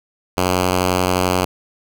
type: tone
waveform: 5% pulse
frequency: 91.4 Hz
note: F#2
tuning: 21 cents flat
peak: -4 dBFS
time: 0.37-1.45 s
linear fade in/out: 5 ms
effects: none